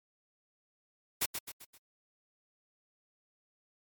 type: noise with echo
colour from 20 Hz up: white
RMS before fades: -30 dBFS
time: 1.21-1.26 s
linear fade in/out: 10 ms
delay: 130 ms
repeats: 4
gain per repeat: -7 dB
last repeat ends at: 1.78 s
effects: MP3 96 kbps